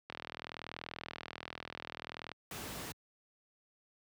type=click train; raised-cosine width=0.3 ms; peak=-25 dBFS; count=91; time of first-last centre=0.1-2.317 s; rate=40.6 Hz
type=noise; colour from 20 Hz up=pink; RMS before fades=-43 dBFS; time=2.51-2.92 s; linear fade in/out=2 ms
effects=high-pass 80 Hz 12 dB/octave